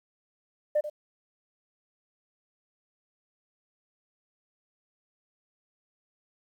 sine tone with echo, 599 Hz, D5, 34 cents sharp, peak -20 dBFS, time 0.75-0.81 s, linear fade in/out 10 ms, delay 89 ms, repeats 1, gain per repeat -12 dB, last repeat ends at 0.899 s, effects tanh soft clip ceiling -18 dBFS + 10-bit

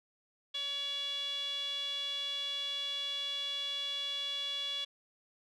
sawtooth tone with band-pass filter, 566 Hz, C#5, 36 cents sharp, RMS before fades -37 dBFS, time 0.54-4.85 s, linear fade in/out 10 ms, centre 3400 Hz, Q 9.8, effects none

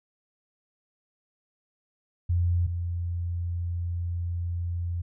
sine tone pair in turn, 87.2 / 86.6 Hz, F2 / F2, -2 / -14 cents, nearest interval unison, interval 12 cents, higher first, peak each -21 / -27 dBFS, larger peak first, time 2.29-2.67 / 2.67-5.02 s, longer second, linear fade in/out 10 ms, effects none

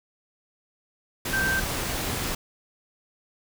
sine tone in noise, 1563 Hz, G6, 6 cents flat, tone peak -23 dBFS, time 1.33-1.6 s, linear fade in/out 5 ms, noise pink, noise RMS -29 dBFS, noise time 1.25-2.35 s, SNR +3 dB, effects none

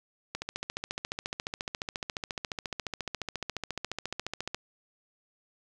click train, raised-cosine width 0.2 ms, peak -16 dBFS, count 61, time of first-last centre 0.35-4.546 s, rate 14.3 Hz, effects none

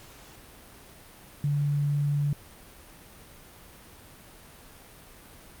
sine tone, 144.6 Hz, D3, 27 cents flat, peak -23 dBFS, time 1.44-2.33 s, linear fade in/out 2 ms, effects pink hiss -50 dBFS RMS until 5.6 s + Opus 48 kbps

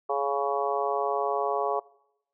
harmonic tone, 140 Hz, C#3, 18 cents sharp, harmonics 3 / 4 / 5 / 6 / 7 / 8, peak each -30 / -32 / -30 / -33 / -35 / -32 dBFS, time 0.09-1.8 s, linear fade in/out 10 ms, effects noise-tail reverb RT60 0.8 s tail -22 dB re dry

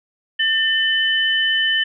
sine tone pair together, 1796 / 3020 Hz, A6 / F#7, +35 / +35 cents, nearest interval major sixth, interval 900 cents, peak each -18 dBFS, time 0.39-1.84 s, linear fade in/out 10 ms, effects none

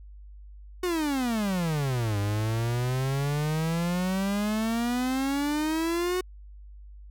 45% pulse exponential two-way sweep, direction down then up, 370 to 100.3 to 370 Hz, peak -25 dBFS, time 0.83-6.21 s, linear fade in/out 5 ms, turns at 2.18 s, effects added 50 Hz sine -43 dBFS peak until 7.1 s

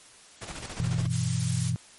pink noise with tremolo, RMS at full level -37 dBFS, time 0.41-1.07 s, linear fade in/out 10 ms, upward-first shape square, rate 14 Hz, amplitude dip 50%
sine chord, E minor, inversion first, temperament equal, 98 / 123.47 / 164.81 Hz, G2 / B2 / E3, 0 / 0 / 0 cents, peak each -32 / -27 / -30 dBFS, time 0.8-1.76 s, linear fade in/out 0 ms
blue noise, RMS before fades -33 dBFS, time 1.09-1.73 s, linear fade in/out 50 ms
effects white hiss -52 dBFS RMS until 1.98 s + MP3 48 kbps

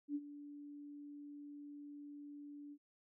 sine tone with ADSR envelope, 290 Hz, D4, 22 cents flat, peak -35 dBFS, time 0.08-2.78 s, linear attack 72 ms, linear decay 45 ms, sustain -14 dB, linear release 58 ms, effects none

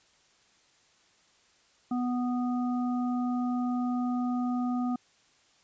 harmonic tone, 246.9 Hz, B3, in tune, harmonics 1 / 3 / 5, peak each -27 / -37 / -41 dBFS, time 1.91-4.96 s, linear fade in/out 5 ms, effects white hiss -64 dBFS RMS until 5.63 s + resampled to 16000 Hz

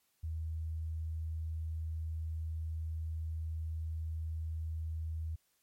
sine tone, 80 Hz, D#2, 49 cents sharp, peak -35 dBFS, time 0.23-5.36 s, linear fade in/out 10 ms, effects white hiss -75 dBFS RMS until 5.62 s + MP3 64 kbps

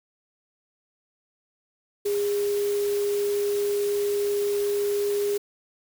sine tone in noise, 408.1 Hz, G#4, 30 cents flat, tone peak -22 dBFS, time 2.05-5.38 s, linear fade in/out 10 ms, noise white, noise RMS -38 dBFS, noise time 2.05-5.38 s, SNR +13 dB, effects none

